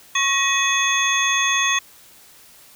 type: tone cluster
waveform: sine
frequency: 1094 / 1902 / 2538 / 3426 / 6430 Hz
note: C#6 / A#6 / D#7 / A7 / G8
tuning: -23 / +34 / +34 / -47 / +43 cents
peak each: -23 dBFS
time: 0.15-1.79 s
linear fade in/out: 5 ms
effects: white hiss -48 dBFS RMS until 2.75 s